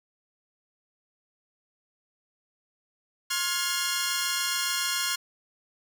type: tone cluster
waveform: 10% pulse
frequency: 1068 / 1415 / 1685 Hz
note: C6 / F6 / G#6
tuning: +35 / +22 / +25 cents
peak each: -23 / -21 / -23 dBFS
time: 3.3-5.16 s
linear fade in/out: 10 ms
effects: none

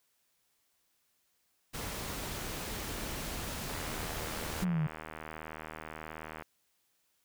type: noise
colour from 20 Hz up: pink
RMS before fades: -39 dBFS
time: 1.73-4.65 s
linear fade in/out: 20 ms
type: click train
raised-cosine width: 0.5 ms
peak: -27 dBFS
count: 215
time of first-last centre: 3.7-6.423 s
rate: 78.6 Hz
type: exponential sweep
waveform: sine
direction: down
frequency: 189.2 to 147.7 Hz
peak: -28 dBFS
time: 4.62-4.87 s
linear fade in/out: 5 ms
effects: white hiss -75 dBFS RMS until 7.24 s

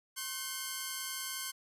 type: tone pair together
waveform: 5% pulse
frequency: 1069 / 1531.5 Hz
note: C6 / G6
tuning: +37 / -41 cents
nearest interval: tritone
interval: 622 cents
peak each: -28 dBFS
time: 0.16-1.52 s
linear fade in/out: 20 ms
effects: resampled to 32000 Hz

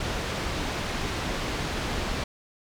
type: low-pass noise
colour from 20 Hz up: pink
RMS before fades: -30 dBFS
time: 0-2.24 s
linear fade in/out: 5 ms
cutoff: 4900 Hz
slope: 12 dB/octave
effects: none

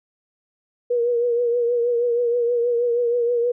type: tone with vibrato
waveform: sine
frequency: 477.7 Hz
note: A#4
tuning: 42 cents sharp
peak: -17 dBFS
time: 0.9-3.52 s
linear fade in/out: 10 ms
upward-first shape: triangle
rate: 6.3 Hz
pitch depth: 50 cents each way
effects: none

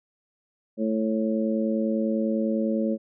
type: harmonic tone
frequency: 110 Hz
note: A2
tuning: in tune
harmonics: 2 / 3 / 4 / 5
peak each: -24 / -30 / -33 / -29 dBFS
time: 0.77-2.98 s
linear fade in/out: 50 ms
effects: none

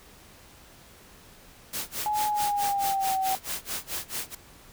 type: noise with tremolo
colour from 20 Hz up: white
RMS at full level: -31 dBFS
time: 1.73-4.35 s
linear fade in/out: 5 ms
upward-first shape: sine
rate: 4.6 Hz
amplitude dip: 100%
type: tone with pitch glide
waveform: sine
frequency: 843 to 764.2 Hz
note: G#5 to G5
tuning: +26 to -44 cents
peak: -24 dBFS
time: 2.06-3.35 s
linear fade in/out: 0 ms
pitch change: -170 cents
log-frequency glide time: 2.27-3.17 s
effects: pink hiss -52 dBFS RMS until 4.72 s

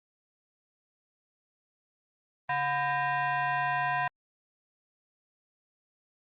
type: tone with frequency modulation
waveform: sine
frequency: 140.8 Hz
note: C#3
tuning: 27 cents sharp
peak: -26 dBFS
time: 2.49-4.08 s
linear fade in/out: 5 ms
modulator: 862 Hz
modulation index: 2.1
effects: Opus 24 kbps

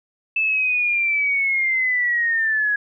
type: linear sweep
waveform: sine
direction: down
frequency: 2637 to 1661.2 Hz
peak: -17 dBFS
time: 0.36-2.76 s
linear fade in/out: 5 ms
effects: none

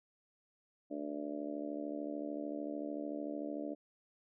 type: harmonic tone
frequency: 73.42 Hz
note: D2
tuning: in tune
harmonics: 3 / 4 / 5 / 6 / 7 / 8 / 9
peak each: -49 / -40 / -51 / -50 / -51 / -45 / -49 dBFS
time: 0.9-3.75 s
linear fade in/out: 20 ms
effects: none

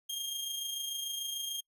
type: tone with amplitude modulation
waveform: sawtooth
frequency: 3221 Hz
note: G7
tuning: 46 cents sharp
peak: -30 dBFS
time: 0.09-1.61 s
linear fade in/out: 10 ms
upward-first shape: sine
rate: 26.8 Hz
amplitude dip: 40%
effects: noise-tail reverb RT60 0.1 s tail -26 dB re dry

